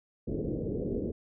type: low-pass noise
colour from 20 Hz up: white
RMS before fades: -33 dBFS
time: 0.27-1.12 s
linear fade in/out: 10 ms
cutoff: 490 Hz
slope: 48 dB/octave
effects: none